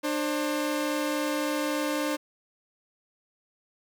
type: tone pair together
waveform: sawtooth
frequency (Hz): 298.8 / 534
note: D4 / C5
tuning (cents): +30 / +35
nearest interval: minor seventh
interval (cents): 1005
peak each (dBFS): -24 / -27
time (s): 0.03-2.17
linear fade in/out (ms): 20
effects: none